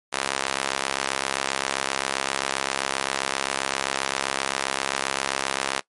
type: tone with high-pass filter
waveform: sawtooth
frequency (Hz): 67.6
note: C#2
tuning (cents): -43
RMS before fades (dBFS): -27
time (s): 0.12-5.81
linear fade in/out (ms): 20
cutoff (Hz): 780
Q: 0.58
effects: noise-tail reverb RT60 0.1 s tail -20 dB re dry + MP3 48 kbps